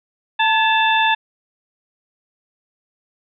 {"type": "harmonic tone with a mistuned harmonic", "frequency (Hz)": 888, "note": "A5", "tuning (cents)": 16, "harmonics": [1, 2, 3, 4], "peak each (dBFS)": [-16, -19, -21, -22], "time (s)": [0.39, 1.15], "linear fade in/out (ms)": 10, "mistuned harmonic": 2, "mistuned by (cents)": -61, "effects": []}